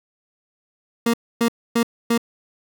30% pulse tone bursts, 233.2 Hz, A#3, 1 cent sharp, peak -13 dBFS, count 4, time 1.06-2.178 s, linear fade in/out 5 ms, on 77 ms, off 270 ms, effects none

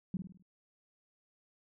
sine tone with echo, 185 Hz, F#3, in tune, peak -31 dBFS, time 0.14-0.17 s, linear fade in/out 2 ms, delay 51 ms, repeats 5, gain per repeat -6 dB, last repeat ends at 0.425 s, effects none

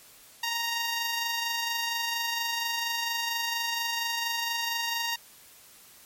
10% pulse tone with amplitude modulation, 932.3 Hz, A#5, in tune, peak -18 dBFS, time 0.43-5.16 s, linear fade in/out 5 ms, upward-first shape sine, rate 24.3 Hz, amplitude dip 30%, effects white hiss -53 dBFS RMS until 6.05 s + MP3 64 kbps

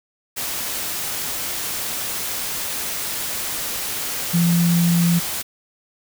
sine tone in noise, 171.3 Hz, F3, 33 cents flat, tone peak -14 dBFS, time 4.33-5.2 s, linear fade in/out 20 ms, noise white, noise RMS -26 dBFS, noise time 0.36-5.43 s, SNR +9 dB, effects none

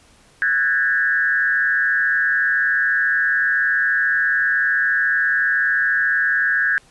sine tone with frequency modulation, 1635 Hz, G#6, 28 cents flat, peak -15 dBFS, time 0.42-6.78 s, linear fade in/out 0 ms, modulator 139 Hz, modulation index 0.97, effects pink hiss -52 dBFS RMS until 6.9 s + resampled to 24000 Hz

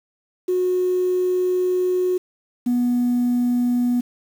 sine tone pair in turn, 364.7 / 244 Hz, F#4 / B3, -25 / -21 cents, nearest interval perfect fifth, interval 696 cents, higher first, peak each -16 / -15 dBFS, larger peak second, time 0.48-2.18 / 2.66-4.01 s, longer first, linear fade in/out 10 ms, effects tanh soft clip ceiling -13 dBFS + 7-bit

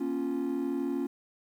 triangle chord, Bb minor, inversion none, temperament equal with one note detuned, 237.8 / 277.2 / 349.2 Hz, Bb3 / Db4 / F4, +35 / 0 / 0 cents, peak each -33 / -28 / -31 dBFS, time 0-1.07 s, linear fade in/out 10 ms, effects tanh soft clip ceiling -22 dBFS + 10-bit

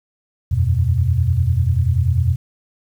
sine chord, E suspended second, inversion none, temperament equal, 82.41 / 92.5 / 123.47 Hz, E2 / F#2 / B2, 0 / 0 / 0 cents, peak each -18 dBFS, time 0.51-2.36 s, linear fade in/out 10 ms, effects 8-bit

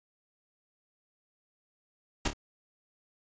pink noise with echo, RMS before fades -27 dBFS, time 2.25-2.28 s, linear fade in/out 5 ms, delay 27 ms, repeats 2, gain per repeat -8 dB, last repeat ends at 2.334 s, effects resampled to 16000 Hz

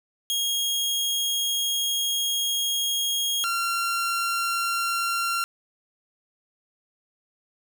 sawtooth tone pair in turn, 3269 / 1374.4 Hz, G#7 / F6, -28 / -28 cents, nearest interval octave + minor third, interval 1500 cents, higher first, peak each -20 dBFS, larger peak neither, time 0.3-3.44 / 3.44-5.44 s, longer first, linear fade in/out 0 ms, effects none

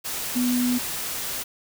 sine tone in noise, 246.9 Hz, B3, in tune, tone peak -20 dBFS, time 0.35-0.79 s, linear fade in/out 20 ms, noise white, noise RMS -30 dBFS, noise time 0.04-1.44 s, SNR +7 dB, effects none

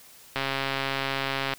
click train, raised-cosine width 0.3 ms, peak -11 dBFS, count 161, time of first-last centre 0.36-1.536 s, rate 136 Hz, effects white hiss -51 dBFS RMS until 1.58 s

